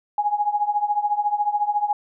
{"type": "tone with tremolo", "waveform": "sine", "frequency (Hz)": 830, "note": "G#5", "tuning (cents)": -1, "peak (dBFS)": -15, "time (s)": [0.18, 1.93], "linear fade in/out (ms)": 2, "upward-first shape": "triangle", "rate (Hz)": 14, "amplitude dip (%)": 90, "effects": []}